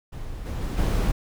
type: noise with level steps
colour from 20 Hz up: brown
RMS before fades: -35 / -29 / -27 / -21 dBFS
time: 0.12-1.12 s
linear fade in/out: 10 ms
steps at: 0.45 / 0.61 / 0.77 s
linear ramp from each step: 20 ms
effects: none